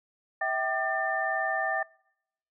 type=tone cluster; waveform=sine; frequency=650 / 772 / 1198 / 1793 Hz; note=E5 / G5 / D6 / A6; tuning=-24 / -27 / +34 / +32 cents; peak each=-33 / -31 / -37 / -29 dBFS; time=0.41-1.83 s; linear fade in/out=5 ms; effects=noise-tail reverb RT60 0.8 s tail -26 dB re dry